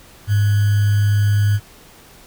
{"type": "tone with sample-and-hold", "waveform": "sine", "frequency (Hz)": 102.8, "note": "G#2", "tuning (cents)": -17, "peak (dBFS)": -12, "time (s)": [0.27, 1.6], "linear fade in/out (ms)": 50, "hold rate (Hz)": 1575, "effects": ["pink hiss -45 dBFS RMS until 2.26 s"]}